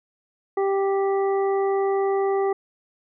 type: harmonic tone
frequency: 392 Hz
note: G4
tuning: in tune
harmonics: 1 / 2 / 3 / 5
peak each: -20 / -27 / -33 / -39 dBFS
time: 0.57-2.53 s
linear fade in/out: 5 ms
effects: none